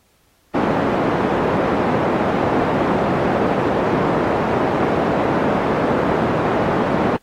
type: band-pass noise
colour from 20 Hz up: pink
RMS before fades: -18 dBFS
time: 0.54-7.17 s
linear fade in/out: 10 ms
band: 200 to 980 Hz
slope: 12 dB/octave
effects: pink hiss -59 dBFS RMS until 7.22 s + AAC 48 kbps